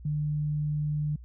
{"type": "tone", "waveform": "sine", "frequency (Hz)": 150, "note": "D3", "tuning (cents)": 37, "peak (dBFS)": -26, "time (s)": [0.05, 1.16], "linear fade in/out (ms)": 5, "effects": ["added 60 Hz sine -43 dBFS peak until 1.24 s"]}